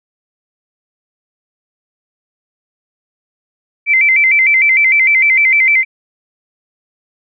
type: tone with vibrato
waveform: sine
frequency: 2195 Hz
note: C#7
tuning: 18 cents flat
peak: -7 dBFS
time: 3.86-5.85 s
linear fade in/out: 50 ms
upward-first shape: square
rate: 6.6 Hz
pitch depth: 100 cents each way
effects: none